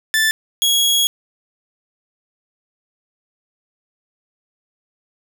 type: tone pair in turn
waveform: sawtooth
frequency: 1760 / 3322 Hz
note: A6 / G#7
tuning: 0 / 0 cents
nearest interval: major seventh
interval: 1100 cents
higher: second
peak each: -10 dBFS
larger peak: neither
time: 0.14-0.31 / 0.62-1.07 s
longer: second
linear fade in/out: 0 ms
effects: none